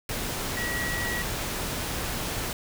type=tone in noise; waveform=sine; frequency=1924 Hz; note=B6; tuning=46 cents flat; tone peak=-30 dBFS; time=0.57-1.22 s; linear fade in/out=2 ms; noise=pink; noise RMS=-31 dBFS; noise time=0.09-2.53 s; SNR=-2 dB; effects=none